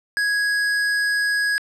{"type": "tone", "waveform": "square", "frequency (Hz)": 1661.2, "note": "G#6", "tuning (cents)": 0, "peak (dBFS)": -19, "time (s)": [0.17, 1.58], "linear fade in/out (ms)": 0, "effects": ["low-pass 8000 Hz 12 dB/octave", "10-bit"]}